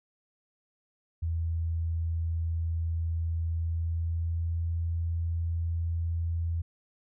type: tone with pitch glide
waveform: sine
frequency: 82.6 to 83.7 Hz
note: E2 to E2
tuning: +4 to +27 cents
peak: -27 dBFS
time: 1.22-6.62 s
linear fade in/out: 10 ms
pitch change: +23 cents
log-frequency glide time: 3.49-4.68 s
effects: none